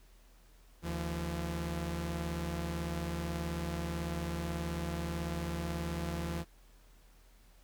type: tone pair together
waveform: sawtooth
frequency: 75.84 / 170 Hz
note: D#2 / F3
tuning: -44 / -46 cents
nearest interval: octave + major second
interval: 1398 cents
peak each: -34 / -33 dBFS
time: 0.82-6.45 s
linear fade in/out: 50 ms
effects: added 41 Hz sine -58 dBFS peak until 7.63 s + pink hiss -66 dBFS RMS until 7.63 s